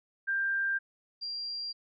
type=tone pair in turn; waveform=sine; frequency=1587 / 4756 Hz; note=G6 / D8; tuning=+21 / +21 cents; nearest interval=octave + perfect fifth; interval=1900 cents; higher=second; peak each=-27 / -34 dBFS; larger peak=first; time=0.27-0.79 / 1.21-1.73 s; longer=neither; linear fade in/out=20 ms; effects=none